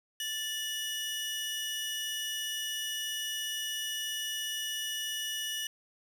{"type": "tone pair together", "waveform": "sawtooth", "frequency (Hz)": [1760, 2921], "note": ["A6", "F#7"], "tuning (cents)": [0, -23], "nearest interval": "major sixth", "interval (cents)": 877, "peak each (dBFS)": [-37, -31], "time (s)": [0.2, 5.67], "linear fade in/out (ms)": 2, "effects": []}